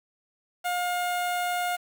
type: tone with notch filter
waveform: sawtooth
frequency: 712 Hz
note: F5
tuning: 33 cents sharp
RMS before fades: -28 dBFS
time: 0.64-1.77 s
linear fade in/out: 20 ms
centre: 5200 Hz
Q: 1.5
effects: 8-bit